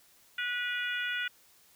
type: harmonic tone with a mistuned harmonic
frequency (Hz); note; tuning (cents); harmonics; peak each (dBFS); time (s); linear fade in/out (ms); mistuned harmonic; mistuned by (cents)
488.4; B4; -19; 3 / 4 / 5 / 6 / 7; -33 / -38 / -39 / -39 / -43; 0.38-1.28; 5; 6; -27
effects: white hiss -62 dBFS RMS until 1.75 s